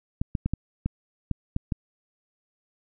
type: clicks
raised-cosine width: 5 ms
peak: -13 dBFS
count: 8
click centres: 0.215 / 0.352 / 0.46 / 0.536 / 0.86 / 1.313 / 1.564 / 1.722 s
effects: none